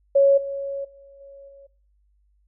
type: tone with level steps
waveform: sine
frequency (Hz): 554.4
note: C#5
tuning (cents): 0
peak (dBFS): -12 / -26 / -45 / -41 / -44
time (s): 0.15-1.67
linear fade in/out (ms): 10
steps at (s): 0.37 / 0.84 / 1.2 / 1.48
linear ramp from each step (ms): 10
effects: noise-tail reverb RT60 0.5 s tail -21 dB re dry + added 50 Hz sine -60 dBFS peak until 2.47 s